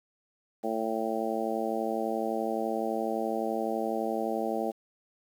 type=harmonic tone; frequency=111.8 Hz; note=A2; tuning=28 cents sharp; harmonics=2 / 3 / 4 / 5 / 6 / 7; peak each=-35 / -35 / -35 / -35 / -35 / -35 dBFS; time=0.63-4.72 s; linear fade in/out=20 ms; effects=9-bit